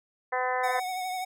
harmonic tone, 253.4 Hz, B3, 45 cents sharp, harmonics 2 / 3 / 4 / 5 / 6 / 7 / 8, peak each -32 / -30 / -32 / -38 / -39 / -34 / -38 dBFS, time 0.32-0.8 s, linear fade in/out 10 ms
square tone with vibrato, 740 Hz, F#5, in tune, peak -31 dBFS, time 0.63-1.25 s, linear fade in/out 10 ms, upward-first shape sine, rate 12 Hz, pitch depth 29 cents each way
effects none

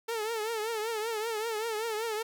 sawtooth tone with vibrato, 443.2 Hz, A4, 13 cents sharp, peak -27 dBFS, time 0.08-2.23 s, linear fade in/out 10 ms, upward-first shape triangle, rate 5.2 Hz, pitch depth 110 cents each way, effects none

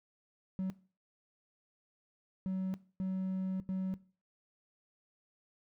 triangle tone bursts at uneven times, 188.3 Hz, F#3, 31 cents sharp, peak -30 dBFS, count 4, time 0.59-0.7 / 2.46-2.74 / 3-3.6 / 3.69-3.94 s, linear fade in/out 0 ms, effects noise-tail reverb RT60 0.4 s tail -20 dB re dry + tanh soft clip ceiling -26 dBFS

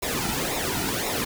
pink noise with flanger, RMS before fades -27 dBFS, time 0.02-1.25 s, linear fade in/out 10 ms, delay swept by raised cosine 0.65 to 1.85 ms, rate 1.9 Hz, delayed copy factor -0.7, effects none

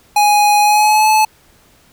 square tone with pitch glide, 830.6 to 864.4 Hz, G#5 to A5, 0 to -31 cents, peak -9 dBFS, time 0.16-1.25 s, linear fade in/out 5 ms, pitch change +69 cents, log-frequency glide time 0.6-1.08 s, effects pink hiss -50 dBFS RMS until 1.92 s

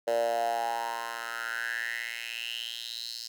10% pulse tone with high-pass filter sweep, 116.54 Hz, A#2, in tune, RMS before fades -33 dBFS, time 0.07-3.28 s, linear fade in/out 10 ms, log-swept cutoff 540 to 4800 Hz, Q 6.5, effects none

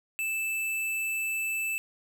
square tone, 2637 Hz, E7, in tune, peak -29 dBFS, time 0.19-1.78 s, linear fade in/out 0 ms, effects none

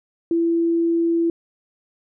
sine tone, 335.1 Hz, E4, 29 cents sharp, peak -16 dBFS, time 0.31-1.3 s, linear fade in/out 2 ms, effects none

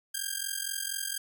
5% pulse ring-modulated tone, 1600 Hz, G6, 35 cents sharp, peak -18 dBFS, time 0.14-1.18 s, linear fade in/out 5 ms, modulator 22.1 Hz, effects none

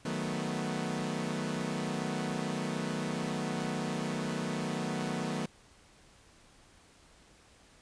sawtooth chord, B dominant seventh, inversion first, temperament equal, 155.56 / 185 / 220 / 246.9 Hz, D#3 / F#3 / A3 / B3, 0 / 0 / 0 / 0 cents, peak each -34 dBFS, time 0.05-5.46 s, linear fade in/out 5 ms, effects pink hiss -60 dBFS RMS until 7.81 s + resampled to 22050 Hz

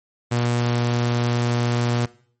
sawtooth tone, 120 Hz, B2, 49 cents flat, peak -15 dBFS, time 0.31-2.06 s, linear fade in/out 10 ms, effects noise-tail reverb RT60 0.5 s tail -19 dB re dry + MP3 32 kbps

